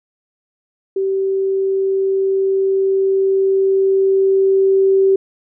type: tone with level ramp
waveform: sine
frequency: 386.5 Hz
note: G4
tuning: 24 cents flat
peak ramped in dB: -15 to -9 dBFS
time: 0.96-5.16 s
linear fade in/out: 5 ms
effects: none